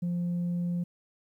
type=tone; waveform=sine; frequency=174.61 Hz; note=F3; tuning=in tune; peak=-25 dBFS; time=0.02-0.84 s; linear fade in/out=10 ms; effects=tanh soft clip ceiling -26 dBFS + 11-bit